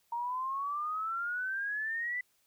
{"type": "exponential sweep", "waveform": "sine", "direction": "up", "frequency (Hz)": [930, 2002], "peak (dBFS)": -32, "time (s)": [0.12, 2.21], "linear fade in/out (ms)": 5, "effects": ["white hiss -72 dBFS RMS until 2.46 s"]}